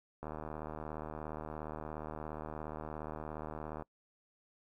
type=click train; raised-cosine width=1 ms; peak=-28 dBFS; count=278; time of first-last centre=0.23-3.823 s; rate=77.1 Hz; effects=noise-tail reverb RT60 0.1 s tail -24 dB re dry